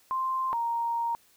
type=tone pair in turn; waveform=sine; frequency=1046.5 / 932.3 Hz; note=C6 / A#5; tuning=0 / 0 cents; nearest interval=major second; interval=200 cents; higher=first; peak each=-26 dBFS; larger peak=neither; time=0.11-0.53 / 0.53-1.15 s; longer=second; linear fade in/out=0 ms; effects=white hiss -62 dBFS RMS until 1.36 s